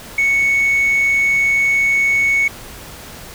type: tone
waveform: sine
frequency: 2217 Hz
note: C#7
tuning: in tune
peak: -10 dBFS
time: 0.18-2.48 s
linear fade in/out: 5 ms
effects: tanh soft clip ceiling -10 dBFS + pink hiss -35 dBFS RMS until 3.34 s